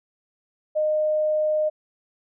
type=tone; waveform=sine; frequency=614 Hz; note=D#5; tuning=23 cents flat; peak=-19 dBFS; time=0.75-1.7 s; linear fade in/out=20 ms; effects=none